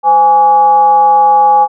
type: tone with frequency modulation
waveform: sine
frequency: 830.6 Hz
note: G#5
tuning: in tune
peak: -4 dBFS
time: 0.03-1.68 s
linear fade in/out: 50 ms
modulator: 315 Hz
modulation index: 0.39
effects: none